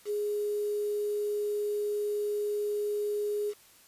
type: tone with quantisation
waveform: sine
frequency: 415.3 Hz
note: G#4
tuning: in tune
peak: -28 dBFS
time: 0.05-3.54 s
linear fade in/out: 50 ms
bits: 8
effects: white hiss -58 dBFS RMS until 3.87 s + resampled to 32000 Hz